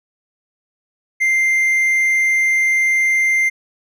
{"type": "tone", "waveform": "triangle", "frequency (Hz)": 2093, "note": "C7", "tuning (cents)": 0, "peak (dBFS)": -11, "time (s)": [1.2, 3.5], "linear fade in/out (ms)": 20, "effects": []}